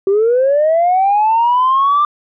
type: linear sweep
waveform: sine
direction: up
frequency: 380 to 1192 Hz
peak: -8 dBFS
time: 0.07-2.05 s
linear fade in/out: 2 ms
effects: tanh soft clip ceiling -6 dBFS